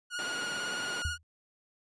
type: tone with vibrato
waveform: sawtooth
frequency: 1438 Hz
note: F#6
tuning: 50 cents flat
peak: -30 dBFS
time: 0.1-1.18 s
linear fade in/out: 50 ms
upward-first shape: triangle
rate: 18 Hz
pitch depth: 38 cents each way
type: band-pass noise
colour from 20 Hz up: pink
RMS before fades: -42 dBFS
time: 0.19-1.02 s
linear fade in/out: 0 ms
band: 270 to 3500 Hz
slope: 12 dB/octave
type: tone with exponential decay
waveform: sine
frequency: 81 Hz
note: E2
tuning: 30 cents flat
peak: -27 dBFS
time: 1.05-1.23 s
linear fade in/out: 0 ms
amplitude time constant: 39 ms
effects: resampled to 22050 Hz